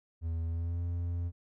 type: tone with pitch glide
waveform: triangle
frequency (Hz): 82.41 to 86.36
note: E2 to F2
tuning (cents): 0 to -19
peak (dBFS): -29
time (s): 0.21-1.32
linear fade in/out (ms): 50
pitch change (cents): +81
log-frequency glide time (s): 0.45-0.81
effects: none